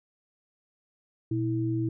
sine tone pair together, 120 / 325.4 Hz, B2 / E4, -49 / -22 cents, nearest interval octave + perfect fourth, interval 1727 cents, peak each -28 dBFS, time 1.31-1.89 s, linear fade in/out 5 ms, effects none

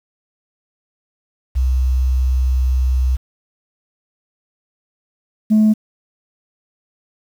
sine tone pair in turn, 64.3 / 215.5 Hz, C2 / A3, -30 / -36 cents, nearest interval octave + major sixth, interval 2094 cents, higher second, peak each -12 / -7 dBFS, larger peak second, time 1.55-3.17 / 5.5-5.74 s, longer first, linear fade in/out 20 ms, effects tanh soft clip ceiling -7 dBFS + 7-bit

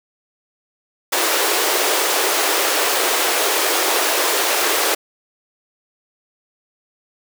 pink high-pass noise, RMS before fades -18 dBFS, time 1.12-4.95 s, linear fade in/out 10 ms, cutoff 340 Hz, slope 48 dB/octave, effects none

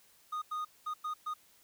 triangle tone bursts at uneven times, 1235 Hz, D#6, 13 cents flat, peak -32 dBFS, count 5, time 0.32-0.42 / 0.51-0.65 / 0.86-0.94 / 1.04-1.14 / 1.26-1.34 s, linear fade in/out 10 ms, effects white hiss -64 dBFS RMS until 1.63 s

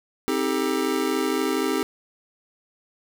square chord, A half-diminished seventh, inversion first, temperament just, 264 / 316.8 / 396 / 440 Hz, C4 / Eb4 / G4 / A4, +16 / +31 / +18 / 0 cents, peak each -28 / -28 / -27 / -31 dBFS, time 0.28-1.83 s, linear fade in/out 0 ms, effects none

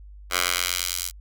10% pulse tone with high-pass filter sweep, 89 Hz, F2, 33 cents sharp, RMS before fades -26 dBFS, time 0.3-1.12 s, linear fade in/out 50 ms, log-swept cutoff 1200 to 6100 Hz, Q 0.7, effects added 50 Hz sine -41 dBFS peak until 1.2 s

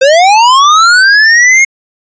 square linear sweep, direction up, 511 to 2170 Hz, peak -3 dBFS, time 0.01-1.65 s, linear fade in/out 10 ms, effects resampled to 16000 Hz

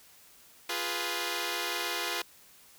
5% pulse chord, F diminished, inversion none, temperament equal, 349.2 / 415.3 / 493.9 Hz, F4 / Ab4 / Cb5, 0 / 0 / 0 cents, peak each -23 / -25 / -24 dBFS, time 0.69-2.22 s, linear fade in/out 5 ms, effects white hiss -57 dBFS RMS until 2.78 s

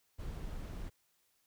brown noise, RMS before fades -42 dBFS, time 0.18-0.9 s, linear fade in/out 20 ms, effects white hiss -75 dBFS RMS until 1.46 s

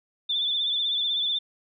sine tone with vibrato, 3520 Hz, A7, in tune, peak -23 dBFS, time 0.29-1.39 s, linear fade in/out 10 ms, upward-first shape sine, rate 16 Hz, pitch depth 48 cents each way, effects none

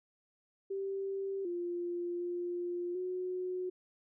sine tone with pitch steps, 390.3 / 349.1 / 351.4 / 366 Hz, G4 / F4 / F4 / F#4, -8 / -1 / +11 / -19 cents, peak -34 dBFS, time 0.7-3.7 s, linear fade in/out 10 ms, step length 750 ms, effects none

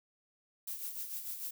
violet noise with tremolo, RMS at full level -39 dBFS, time 0.67-1.51 s, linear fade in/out 5 ms, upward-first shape sine, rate 6.7 Hz, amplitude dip 55%, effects none

